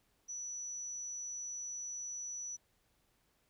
sine tone, 5920 Hz, F#8, in tune, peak -40 dBFS, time 0.28-2.57 s, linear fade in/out 20 ms, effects pink hiss -75 dBFS RMS until 3.49 s

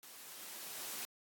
white noise with level ramp, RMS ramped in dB -54 to -42 dBFS, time 0.03-1.05 s, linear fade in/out 0 ms, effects high-pass 200 Hz 12 dB/octave + AAC 64 kbps

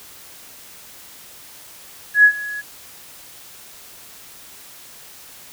sine tone with ADSR envelope, 1680 Hz, G#6, 19 cents sharp, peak -5 dBFS, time 2.14-2.62 s, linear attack 100 ms, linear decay 79 ms, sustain -20 dB, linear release 23 ms, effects white hiss -42 dBFS RMS until 5.52 s

